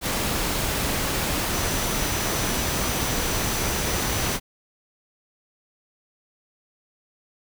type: tone in noise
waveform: sine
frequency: 5960 Hz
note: F#8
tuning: 12 cents sharp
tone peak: -35 dBFS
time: 1.5-4.39 s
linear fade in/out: 50 ms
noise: pink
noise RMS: -25 dBFS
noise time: 0.01-4.4 s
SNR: -13 dB
effects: none